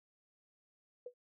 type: tone with exponential decay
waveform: sine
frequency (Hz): 492.5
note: B4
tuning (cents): -5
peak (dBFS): -39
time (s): 1.06-1.14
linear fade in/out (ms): 5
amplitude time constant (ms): 17
effects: none